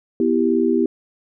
sine chord, E minor, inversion second, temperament equal, 246.9 / 329.6 / 392 Hz, B3 / E4 / G4, 0 / 0 / 0 cents, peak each -19 dBFS, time 0.2-0.86 s, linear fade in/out 2 ms, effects none

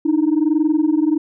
sine tone pair together, 298.4 / 319.7 Hz, D4 / D#4, +28 / +47 cents, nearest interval minor second, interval 119 cents, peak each -15 dBFS, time 0.05-1.18 s, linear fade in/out 10 ms, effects tanh soft clip ceiling -9 dBFS

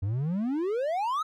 triangle exponential sweep, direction up, 91.6 to 1318.5 Hz, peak -24 dBFS, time 0.02-1.23 s, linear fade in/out 10 ms, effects none

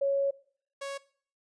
sine / sawtooth tone pair in turn, 554.4 / 554.4 Hz, C#5 / C#5, 0 / 0 cents, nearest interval unison, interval 0 cents, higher neither, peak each -24 / -31 dBFS, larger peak first, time 0.01-0.31 / 0.81-0.98 s, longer first, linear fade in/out 10 ms, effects noise-tail reverb RT60 0.5 s tail -19 dB re dry + resampled to 22050 Hz

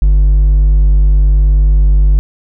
sine tone with hard clipping, 49.49 Hz, G1, 17 cents sharp, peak -6 dBFS, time 0.02-2.19 s, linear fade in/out 0 ms, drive 3 dB, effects none

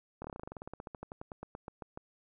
slowing click train, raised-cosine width 1 ms, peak -28 dBFS, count 26, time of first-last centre 0.22-1.975 s, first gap 24 ms, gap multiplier 1.08, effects none

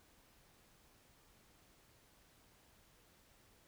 silence, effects pink hiss -68 dBFS RMS until 3.67 s

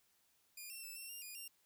5% pulse tone with pitch steps, 2430 / 2706 / 2635 / 2711 / 2800 / 2451 / 2776 Hz, D#7 / E7 / E7 / E7 / F7 / D#7 / F7, -42 / +45 / -1 / +48 / +4 / -27 / -11 cents, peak -39 dBFS, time 0.57-1.48 s, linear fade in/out 5 ms, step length 130 ms, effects white hiss -75 dBFS RMS until 1.65 s

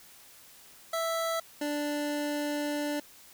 25% pulse tone pair in turn, 659.3 / 293.7 Hz, E5 / D4, 0 / 0 cents, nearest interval octave + major second, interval 1400 cents, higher first, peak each -25 / -26 dBFS, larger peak first, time 0.93-1.4 / 1.61-3 s, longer second, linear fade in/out 5 ms, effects white hiss -54 dBFS RMS until 3.33 s

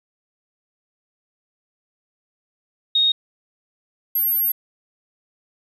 sine tone pair in turn, 3729 / 12594 Hz, A#7 / G9, 0 / +7 cents, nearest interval octave + major sixth, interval 2107 cents, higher second, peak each -14 / -17 dBFS, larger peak first, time 2.95-3.12 / 4.15-4.52 s, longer second, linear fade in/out 5 ms, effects 9-bit

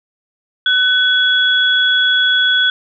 sine tone pair together, 1500 / 3367 Hz, F#6 / G#7, +23 / +23 cents, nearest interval octave + major second, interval 1400 cents, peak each -13 dBFS, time 0.66-2.7 s, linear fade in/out 2 ms, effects none

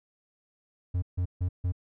triangle tone bursts, 89.7 Hz, F2, 47 cents sharp, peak -23 dBFS, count 4, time 0.94-1.722 s, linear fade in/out 10 ms, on 83 ms, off 150 ms, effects none

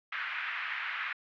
white band-pass noise, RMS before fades -36 dBFS, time 0.12-1.13 s, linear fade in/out 5 ms, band 1300 to 2300 Hz, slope 24 dB/octave, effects low-pass 4000 Hz 12 dB/octave

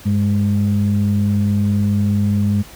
sine tone pair together, 100.16 / 205 Hz, G2 / G#3, +38 / -22 cents, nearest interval octave, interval 1240 cents, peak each -15 dBFS, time 0.05-2.63 s, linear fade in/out 20 ms, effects tanh soft clip ceiling -8 dBFS + pink hiss -40 dBFS RMS until 2.75 s

